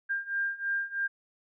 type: beating tone pair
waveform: sine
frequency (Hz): 1597 / 1600.1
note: G6 / G6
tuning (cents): +32 / +35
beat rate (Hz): 3.1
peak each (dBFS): -33 / -31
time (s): 0.09-1.08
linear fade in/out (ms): 20
effects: none